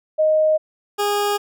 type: tone pair in turn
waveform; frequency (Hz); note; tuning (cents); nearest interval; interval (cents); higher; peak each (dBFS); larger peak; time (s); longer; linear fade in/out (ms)
sine / 20% pulse; 622.3 / 410.4; D#5 / G#4; 0 / -21; perfect fifth; 721; first; -13; neither; 0.18-0.58 / 0.98-1.38; neither; 20
effects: none